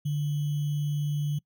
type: tone with sample-and-hold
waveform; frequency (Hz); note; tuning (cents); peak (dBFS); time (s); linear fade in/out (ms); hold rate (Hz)
sine; 146.83; D3; 0; -25; 0.05-1.39; 10; 3150
effects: noise-tail reverb RT60 0.1 s tail -24 dB re dry